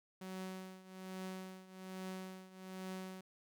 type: tone with tremolo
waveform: sawtooth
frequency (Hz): 187.4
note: F#3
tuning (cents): +22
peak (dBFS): -38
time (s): 0.21-3.21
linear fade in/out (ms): 5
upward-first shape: triangle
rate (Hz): 1.2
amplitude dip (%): 85
effects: none